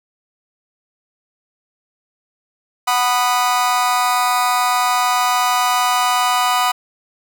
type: chord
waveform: 40% pulse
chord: B major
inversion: second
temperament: just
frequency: 740.8 / 987.8 / 1234.7 Hz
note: F#5 / B5 / D#6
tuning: +2 / 0 / -14 cents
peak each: -18 dBFS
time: 2.87-6.72 s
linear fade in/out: 10 ms
effects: none